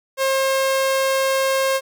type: tone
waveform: sawtooth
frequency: 535 Hz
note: C5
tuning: 38 cents sharp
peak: -13 dBFS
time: 0.17-1.81 s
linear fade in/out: 50 ms
effects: none